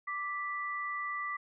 sine tone pair together, 1173 / 1972.7 Hz, D6 / B6, -2 / -2 cents, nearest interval major sixth, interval 900 cents, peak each -36 / -37 dBFS, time 0.07-1.37 s, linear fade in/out 10 ms, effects none

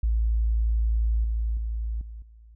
sine tone with level steps, 55.7 Hz, A1, 22 cents sharp, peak -20 / -23 / -26 / -36 / -47 dBFS, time 0.03-2.55 s, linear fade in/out 5 ms, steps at 1.24 / 1.57 / 2.01 / 2.22 s, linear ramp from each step 2 ms, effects none

